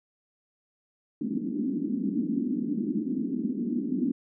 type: band-pass noise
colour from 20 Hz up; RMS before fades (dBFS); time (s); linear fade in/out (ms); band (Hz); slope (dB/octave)
white; -29; 1.21-4.12; 5; 200 to 300; 48
effects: none